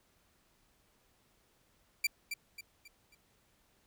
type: tone with echo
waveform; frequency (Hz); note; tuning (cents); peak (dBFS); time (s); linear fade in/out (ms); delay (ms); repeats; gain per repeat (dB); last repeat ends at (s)
sawtooth; 2349; D7; 0; -24; 2.04-2.07; 5; 270; 4; -8; 3.15
effects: pink hiss -71 dBFS RMS until 3.86 s